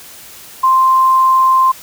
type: tone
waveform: sine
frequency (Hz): 1046.5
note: C6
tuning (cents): 0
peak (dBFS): -7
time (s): 0.63-1.72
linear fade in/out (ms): 10
effects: white hiss -36 dBFS RMS until 1.82 s